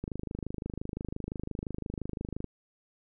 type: click train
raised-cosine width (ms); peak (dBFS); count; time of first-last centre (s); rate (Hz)
3; -22; 63; 0.04-2.443; 25.8
effects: none